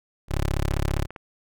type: tone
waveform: 15% pulse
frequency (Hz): 35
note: C#1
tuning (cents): +18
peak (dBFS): -16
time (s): 0.28-1.07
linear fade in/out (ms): 50
type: clicks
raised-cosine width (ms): 0.5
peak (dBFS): -23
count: 6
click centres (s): 0.724 / 0.774 / 0.894 / 0.978 / 1.106 / 1.162
effects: none